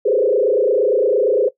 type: tone with frequency modulation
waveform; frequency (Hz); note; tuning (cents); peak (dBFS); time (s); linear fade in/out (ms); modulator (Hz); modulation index
sine; 466.2; A#4; 0; -12; 0.05-1.49; 10; 28.7; 2.5
effects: noise-tail reverb RT60 0.1 s tail -17 dB re dry